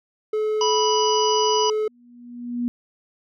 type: tone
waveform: triangle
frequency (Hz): 429.8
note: A4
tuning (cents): -41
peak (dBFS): -18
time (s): 0.33-1.88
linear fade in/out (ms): 5
type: harmonic tone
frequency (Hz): 983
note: B5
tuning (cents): -8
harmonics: 1 / 3 / 5 / 6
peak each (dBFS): -21 / -26 / -28 / -29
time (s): 0.61-1.7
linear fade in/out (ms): 2
type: tone with exponential growth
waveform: sine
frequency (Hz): 241.4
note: B3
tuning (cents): -39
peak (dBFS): -19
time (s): 1.8-2.68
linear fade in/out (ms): 0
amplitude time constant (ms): 190
effects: none